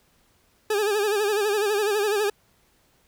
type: tone with vibrato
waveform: 40% pulse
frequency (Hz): 415.3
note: G#4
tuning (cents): 0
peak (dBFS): -20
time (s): 0.7-2.3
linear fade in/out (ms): 5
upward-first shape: sine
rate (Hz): 12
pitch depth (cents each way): 81
effects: pink hiss -63 dBFS RMS until 3.07 s